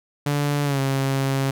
sawtooth tone with pitch glide, 144.7 to 135.79 Hz, D3 to C#3, -25 to -35 cents, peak -16 dBFS, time 0.26-1.51 s, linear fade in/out 5 ms, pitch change -110 cents, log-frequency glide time 0.64-0.8 s, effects none

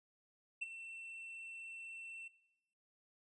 triangle tone with ADSR envelope, 2692 Hz, E7, 36 cents sharp, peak -34 dBFS, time 0.61-2.28 s, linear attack 14 ms, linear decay 21 ms, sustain -12 dB, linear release 5 ms, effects noise-tail reverb RT60 1.0 s tail -21 dB re dry + resampled to 24000 Hz

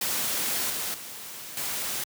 white noise with level steps, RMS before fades -28 / -31 / -40 / -31 dBFS, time 0.01-2.04 s, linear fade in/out 5 ms, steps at 0.7 / 0.94 / 1.57 s, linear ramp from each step 2 ms, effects high-pass 100 Hz 12 dB/octave

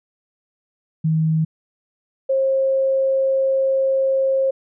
sine tone pair in turn, 158.8 / 535.2 Hz, D#3 / C5, +36 / +39 cents, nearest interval octave + major sixth, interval 2103 cents, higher second, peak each -15 / -15 dBFS, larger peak neither, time 1.04-1.45 / 2.29-4.51 s, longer second, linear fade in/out 10 ms, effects none

